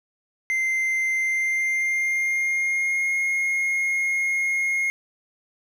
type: tone with pitch glide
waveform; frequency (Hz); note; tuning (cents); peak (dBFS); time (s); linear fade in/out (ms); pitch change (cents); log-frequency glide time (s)
triangle; 2082 to 2147; C7 to C7; -9 to +44; -19; 0.5-4.9; 0; +53; 1.16-3.15
effects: none